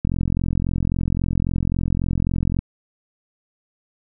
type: click train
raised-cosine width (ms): 5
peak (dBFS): -9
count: 112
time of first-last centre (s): 0.05-2.59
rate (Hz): 43.7
effects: none